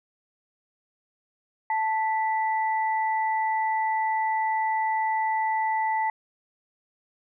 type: tone pair together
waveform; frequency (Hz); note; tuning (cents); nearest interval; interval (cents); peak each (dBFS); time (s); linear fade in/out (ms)
sine; 880 / 1975.5; A5 / B6; 0 / 0; octave + major second; 1400; -23 / -31; 1.7-6.1; 2
effects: none